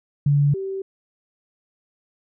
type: tone pair in turn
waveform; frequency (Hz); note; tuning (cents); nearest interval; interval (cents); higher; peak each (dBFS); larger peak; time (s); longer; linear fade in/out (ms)
sine; 143.6 / 386.3; D3 / G4; -39 / -25; octave + perfect fourth; 1714; second; -14 / -25; first; 0.26-0.54 / 0.54-0.82; neither; 5
effects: none